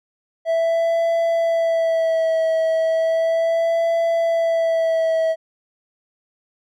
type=tone with vibrato; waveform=triangle; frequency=657 Hz; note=E5; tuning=6 cents flat; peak=-14 dBFS; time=0.45-5.36 s; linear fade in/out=50 ms; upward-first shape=sine; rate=0.35 Hz; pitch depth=28 cents each way; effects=none